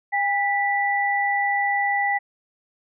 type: tone pair together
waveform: sine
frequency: 807 / 1967.7 Hz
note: G#5 / B6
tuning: -50 / -7 cents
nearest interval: octave + minor third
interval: 1543 cents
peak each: -22 dBFS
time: 0.12-2.19 s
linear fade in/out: 20 ms
effects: none